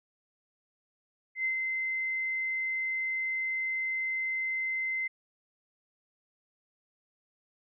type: tone with ADSR envelope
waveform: sine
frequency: 2068 Hz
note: C7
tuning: 21 cents flat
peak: -26 dBFS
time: 1.35-5.08 s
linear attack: 98 ms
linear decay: 99 ms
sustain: -3 dB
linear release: 12 ms
effects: none